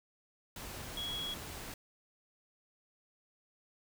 sine tone in noise, 3330 Hz, G#7, 4 cents sharp, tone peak -37 dBFS, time 0.97-1.34 s, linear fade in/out 2 ms, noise pink, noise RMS -45 dBFS, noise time 0.56-1.74 s, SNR +5 dB, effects none

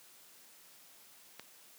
click, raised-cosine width 0.2 ms, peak -27 dBFS, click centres 1.396 s, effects white hiss -59 dBFS RMS until 1.78 s + high-pass 150 Hz 12 dB/octave

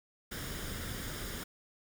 pink noise with comb filter, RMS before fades -40 dBFS, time 0.31-1.44 s, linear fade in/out 10 ms, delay 0.58 ms, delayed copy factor +0.55, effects none

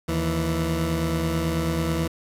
20% pulse tone pair together, 77.9 / 165.06 Hz, D#2 / E3, +3 / +3 cents, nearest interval octave + minor second, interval 1300 cents, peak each -22 / -20 dBFS, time 0.08-2.08 s, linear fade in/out 10 ms, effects resampled to 32000 Hz + 7-bit

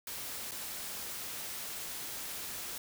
white noise with dropouts, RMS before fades -41 dBFS, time 0.07-2.78 s, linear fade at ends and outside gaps 2 ms, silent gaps 0.511-0.517 s, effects none

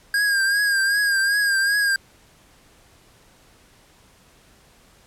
square tone with vibrato, 1619 Hz, G#6, 45 cents flat, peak -18 dBFS, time 0.14-1.96 s, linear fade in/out 2 ms, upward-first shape triangle, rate 2.6 Hz, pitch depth 60 cents each way, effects pink hiss -54 dBFS RMS until 5.06 s + low-pass 12000 Hz 12 dB/octave

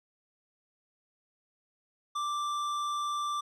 triangle tone with tanh clipping, 1176 Hz, D6, 2 cents sharp, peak -32 dBFS, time 2.15-3.41 s, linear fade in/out 10 ms, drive 17 dB, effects none

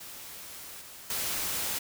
white noise with level steps, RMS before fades -44 / -47 / -32 dBFS, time 0-1.79 s, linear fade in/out 10 ms, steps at 0.81 / 1.1 s, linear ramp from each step 2 ms, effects none

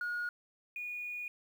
sine tone pair in turn, 1441 / 2453 Hz, F#6 / D#7, -46 / -25 cents, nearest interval major sixth, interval 921 cents, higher second, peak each -32 / -37 dBFS, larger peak first, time 0.01-0.29 / 0.76-1.28 s, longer second, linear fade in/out 2 ms, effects tanh soft clip ceiling -31 dBFS + 10-bit

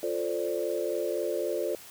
sine chord, D minor seventh, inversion first, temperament equal, 349.2 / 440 / 523.3 / 587.3 Hz, F4 / A4 / C5 / D5, 0 / 0 / 0 / 0 cents, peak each -33 dBFS, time 0.03-1.75 s, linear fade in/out 2 ms, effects white hiss -48 dBFS RMS until 1.9 s

